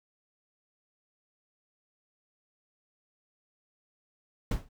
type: noise with exponential decay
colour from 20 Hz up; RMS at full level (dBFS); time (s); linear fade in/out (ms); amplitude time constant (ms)
brown; -23; 4.51-4.69; 5; 39
effects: none